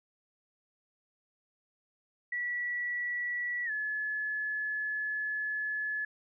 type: tone with pitch glide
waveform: sine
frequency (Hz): 1945 to 1712.9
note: B6 to A6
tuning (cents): -27 to -47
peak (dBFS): -31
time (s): 2.32-6.05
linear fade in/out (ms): 5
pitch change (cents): -220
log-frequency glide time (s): 3.65-3.71
effects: none